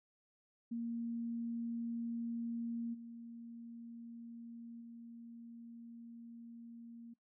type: tone with level steps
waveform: sine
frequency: 233.1 Hz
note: A#3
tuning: in tune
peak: -37 / -47 / -49 dBFS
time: 0.71-7.14 s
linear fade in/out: 10 ms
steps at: 2.93 / 4.8 s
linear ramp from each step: 20 ms
effects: noise-tail reverb RT60 0.1 s tail -20 dB re dry